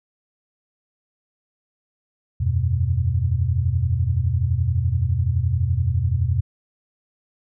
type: chord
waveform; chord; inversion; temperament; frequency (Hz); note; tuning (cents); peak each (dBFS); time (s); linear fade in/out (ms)
sine; E suspended second; none; equal with one note detuned; 82.41 / 94.17 / 123.47; E2 / F#2 / B2; 0 / +31 / 0; -22; 2.4-6.41; 10
effects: none